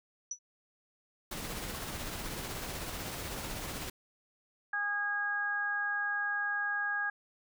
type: tone with exponential decay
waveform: sine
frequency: 5920 Hz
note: F#8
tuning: in tune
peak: -31 dBFS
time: 0.31-0.39 s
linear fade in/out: 5 ms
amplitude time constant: 17 ms
type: noise with tremolo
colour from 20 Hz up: pink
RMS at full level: -38 dBFS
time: 1.31-3.9 s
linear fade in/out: 5 ms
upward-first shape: triangle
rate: 16 Hz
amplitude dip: 35%
type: harmonic tone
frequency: 410 Hz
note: G#4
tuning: 22 cents flat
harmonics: 2 / 3 / 4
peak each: -40 / -41 / -31 dBFS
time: 4.73-7.1 s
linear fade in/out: 5 ms
effects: none